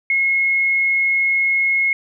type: tone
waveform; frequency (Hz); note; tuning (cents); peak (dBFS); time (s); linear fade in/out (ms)
sine; 2167; C#7; -40; -14; 0.1-1.93; 2
effects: none